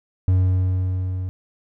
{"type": "tone with level ramp", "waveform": "triangle", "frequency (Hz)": 92.5, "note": "F#2", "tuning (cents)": 0, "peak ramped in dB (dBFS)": [-11, -22], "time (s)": [0.28, 1.29], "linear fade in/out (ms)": 0, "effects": []}